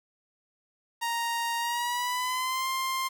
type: tone with pitch glide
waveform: sawtooth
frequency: 933 to 1053.3 Hz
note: A#5 to C6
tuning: +1 to +11 cents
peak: -24 dBFS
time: 1.01-3.09 s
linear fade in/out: 20 ms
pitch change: +210 cents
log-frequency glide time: 1.58-2.67 s
effects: 9-bit